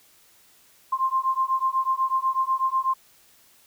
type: beating tone pair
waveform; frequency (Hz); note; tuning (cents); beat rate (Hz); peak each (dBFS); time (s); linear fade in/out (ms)
sine; 1050 / 1058.1; C6 / C6; +6 / +19; 8.1; -24; 0.92-2.94; 10
effects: white hiss -57 dBFS RMS until 3.66 s